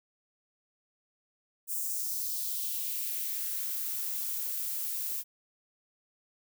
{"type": "noise with high-pass filter sweep", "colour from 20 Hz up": "violet", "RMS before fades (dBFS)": -34, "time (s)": [1.67, 5.24], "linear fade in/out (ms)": 50, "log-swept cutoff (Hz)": [8000, 300], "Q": 1.7, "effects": []}